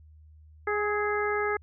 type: harmonic tone with a mistuned harmonic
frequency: 415.3 Hz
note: G#4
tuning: in tune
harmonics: 1 / 2 / 3 / 4 / 5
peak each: -28 / -34 / -32 / -33 / -35 dBFS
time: 0.67-1.57 s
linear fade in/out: 5 ms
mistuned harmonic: 3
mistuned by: +30 cents
effects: added 77 Hz sine -50 dBFS peak until 1.62 s